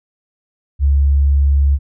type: tone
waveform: sine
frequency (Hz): 70.1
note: C#2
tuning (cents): +20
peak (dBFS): -9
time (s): 0.79-1.79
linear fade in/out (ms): 50
effects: none

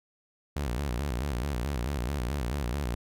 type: tone with vibrato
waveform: sawtooth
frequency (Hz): 65.41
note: C2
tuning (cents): 0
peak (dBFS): -25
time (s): 0.56-2.95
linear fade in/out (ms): 5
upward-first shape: square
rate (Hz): 4.6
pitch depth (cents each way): 170
effects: none

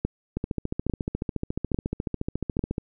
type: two click trains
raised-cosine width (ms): 3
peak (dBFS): -14 / -11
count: 35 / 4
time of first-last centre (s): 0.37-2.781 / 0.05-2.592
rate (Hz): 14.1 / 1.18
effects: none

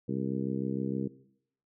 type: harmonic tone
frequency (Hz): 66.5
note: C2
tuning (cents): +29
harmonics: 2 / 3 / 4 / 5 / 6 / 7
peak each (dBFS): -36 / -34 / -36 / -38 / -40 / -41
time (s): 0.08-1.08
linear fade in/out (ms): 10
effects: noise-tail reverb RT60 0.7 s tail -18 dB re dry

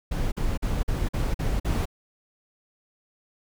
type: noise bursts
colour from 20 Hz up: brown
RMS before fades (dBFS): -25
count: 7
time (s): 0.11-1.856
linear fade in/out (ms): 10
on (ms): 210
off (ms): 46
effects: none

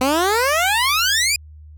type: exponential sweep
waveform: 15% pulse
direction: up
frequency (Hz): 249.7 to 2488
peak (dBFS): -9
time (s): 0.01-1.36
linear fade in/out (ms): 2
effects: added 76 Hz sine -38 dBFS peak until 1.77 s

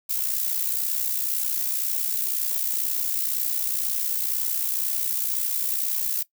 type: noise with amplitude modulation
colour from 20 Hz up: violet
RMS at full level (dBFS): -23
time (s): 0.09-6.23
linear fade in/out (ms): 10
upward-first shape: sine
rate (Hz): 62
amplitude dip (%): 60
effects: noise-tail reverb RT60 0.1 s tail -18 dB re dry

